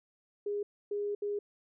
sine tone bursts at uneven times, 410.3 Hz, G#4, 21 cents flat, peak -31 dBFS, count 3, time 0.46-0.63 / 0.91-1.15 / 1.22-1.39 s, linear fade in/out 5 ms, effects none

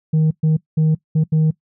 sine tone bursts at uneven times, 156.8 Hz, D#3, 14 cents sharp, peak -9 dBFS, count 5, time 0.13-0.31 / 0.43-0.57 / 0.77-0.95 / 1.15-1.24 / 1.32-1.51 s, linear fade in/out 10 ms, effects noise-tail reverb RT60 0.1 s tail -21 dB re dry + tanh soft clip ceiling -11 dBFS

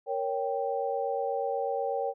sine chord, G diminished, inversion first, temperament equal, 466.2 / 554.4 / 784 Hz, Bb4 / Db5 / G5, 0 / 0 / 0 cents, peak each -32 dBFS, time 0.06-2.14 s, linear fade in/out 50 ms, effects none

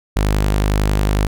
sawtooth tone, 51 Hz, G#1, 31 cents flat, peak -10 dBFS, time 0.16-1.27 s, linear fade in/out 5 ms, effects none

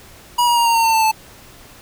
square tone with pitch steps, 966 / 952.7 / 939.6 / 926.6 / 913.9 / 901.3 / 888.9 / 876.7 Hz, B5 / A#5 / A#5 / A#5 / A#5 / A5 / A5 / A5, -39 / +37 / +13 / -11 / -35 / +41 / +17 / -7 cents, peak -13 dBFS, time 0.38-1.116 s, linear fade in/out 10 ms, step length 92 ms, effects pink hiss -43 dBFS RMS until 1.81 s

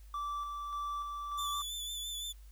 triangle tone with tremolo, 1164 Hz, D6, 16 cents flat, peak -33 dBFS, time 0.14-1.62 s, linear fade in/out 2 ms, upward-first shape square, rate 1.7 Hz, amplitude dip 30%
sawtooth tone with vibrato, 3495 Hz, A7, 12 cents flat, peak -35 dBFS, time 1.37-2.33 s, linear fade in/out 20 ms, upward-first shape sine, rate 5.9 Hz, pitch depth 32 cents each way
effects added 51 Hz sine -50 dBFS peak until 2.51 s + white hiss -67 dBFS RMS until 2.51 s

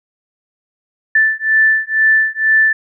sine beating tone pair, 1760 / 1762.1 Hz, A6 / A6, 0 / +2 cents, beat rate 2.1 Hz, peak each -13 dBFS, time 1.15-2.73 s, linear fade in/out 5 ms, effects none

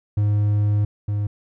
triangle tone pair in turn, 103.83 / 103.3 Hz, G#2 / G#2, 0 / -9 cents, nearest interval unison, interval 9 cents, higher first, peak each -14 / -18 dBFS, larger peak first, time 0.17-0.85 / 1.08-1.27 s, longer first, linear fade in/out 5 ms, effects none

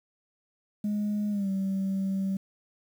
sine tone with pitch glide, 208.2 to 193.14 Hz, G#3 to G3, +5 to -25 cents, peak -24 dBFS, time 0.84-2.37 s, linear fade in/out 5 ms, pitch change -130 cents, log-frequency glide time 1.3-1.49 s, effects tanh soft clip ceiling -24 dBFS + 9-bit

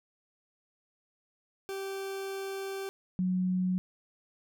40% pulse / sine tone pair in turn, 389.3 / 183.73 Hz, G4 / F#3, -12 / -12 cents, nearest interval octave + minor second, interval 1300 cents, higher first, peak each -34 / -26 dBFS, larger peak second, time 1.69-2.89 / 3.19-3.78 s, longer first, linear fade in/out 0 ms, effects none

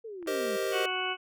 sine exponential sweep, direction down, 466.2 to 197.7 Hz, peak -38 dBFS, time 0.04-0.57 s, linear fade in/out 10 ms
clicks, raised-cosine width 0.5 ms, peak -37 dBFS, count 10, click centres 0.227 / 0.263 / 0.314 / 0.351 / 0.412 / 0.467 / 0.555 / 0.627 / 0.665 / 0.714 s
square chord, C minor seventh, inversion second, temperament equal with one note detuned, 390.6 / 466.2 / 523.3 / 622.3 Hz, G4 / Bb4 / C5 / Eb5, -6 / 0 / 0 / 0 cents, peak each -33 / -36 / -36 / -36 dBFS, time 0.27-0.86 s, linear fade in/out 5 ms
harmonic tone, 370 Hz, F#4, in tune, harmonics 1 / 2 / 3 / 4 / 6 / 7 / 8, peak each -37 / -37 / -37 / -36 / -38 / -38 / -35 dBFS, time 0.71-1.17 s, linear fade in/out 50 ms
effects none

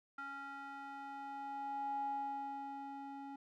square tone with band-pass filter sweep, 277.2 Hz, C#4, in tune, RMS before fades -44 dBFS, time 0.18-3.36 s, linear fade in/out 5 ms, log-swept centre 1300 to 600 Hz, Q 6.6, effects none

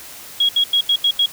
sine tone bursts at uneven times, 3307 Hz, G#7, 8 cents flat, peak -12 dBFS, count 6, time 0.4-0.49 / 0.56-0.64 / 0.73-0.81 / 0.89-0.96 / 1.04-1.11 / 1.19-1.26 s, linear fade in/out 5 ms, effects white hiss -37 dBFS RMS until 1.32 s

